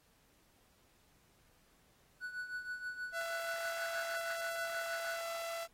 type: tone with tremolo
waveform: triangle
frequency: 1480 Hz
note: F#6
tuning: in tune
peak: -35 dBFS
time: 2.2-5.22 s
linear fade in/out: 50 ms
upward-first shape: triangle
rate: 6.3 Hz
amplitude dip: 75%
type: tone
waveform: sawtooth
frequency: 670 Hz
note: E5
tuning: 28 cents sharp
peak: -35 dBFS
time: 3.12-5.68 s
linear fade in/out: 50 ms
effects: pink hiss -70 dBFS RMS until 5.73 s + AAC 48 kbps